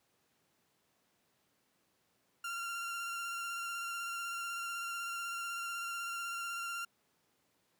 30% pulse tone with vibrato, 1382 Hz, F6, 19 cents flat, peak -35 dBFS, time 2.44-6.85 s, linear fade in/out 5 ms, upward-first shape square, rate 16 Hz, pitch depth 14 cents each way, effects pink hiss -75 dBFS RMS until 7.79 s + high-pass 150 Hz 12 dB/octave

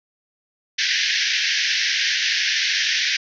pink band-pass noise, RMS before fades -21 dBFS, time 0.78-3.17 s, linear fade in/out 10 ms, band 1600 to 6000 Hz, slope 96 dB/octave, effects none

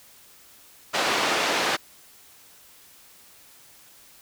pink band-pass noise, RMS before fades -24 dBFS, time 0.93-1.77 s, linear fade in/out 20 ms, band 450 to 4800 Hz, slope 12 dB/octave, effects white hiss -52 dBFS RMS until 4.21 s

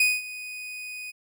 40% pulse tone with ADSR envelope, 2489 Hz, D#7, in tune, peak -16 dBFS, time 0-1.12 s, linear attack 4 ms, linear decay 210 ms, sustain -18 dB, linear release 24 ms, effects none

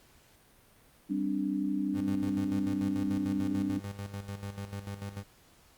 sine chord, G suspended fourth, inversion none, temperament equal, 196 / 261.6 / 293.7 Hz, G3 / C4 / D4, 0 / 0 / 0 cents, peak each -33 / -35 / -31 dBFS, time 1.09-3.8 s, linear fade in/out 20 ms
30% pulse tone with tremolo, 100 Hz, G2, 35 cents sharp, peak -33 dBFS, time 1.93-5.24 s, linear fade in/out 50 ms, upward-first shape square, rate 6.8 Hz, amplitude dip 65%
effects pink hiss -61 dBFS RMS until 5.77 s + Opus 48 kbps

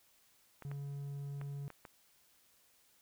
clicks, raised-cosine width 0.5 ms, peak -34 dBFS, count 5, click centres 0.623 / 0.715 / 1.414 / 1.703 / 1.852 s
triangle tone, 141.1 Hz, C#3, 31 cents sharp, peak -38 dBFS, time 0.65-1.68 s, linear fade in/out 0 ms
effects white hiss -69 dBFS RMS until 3.01 s

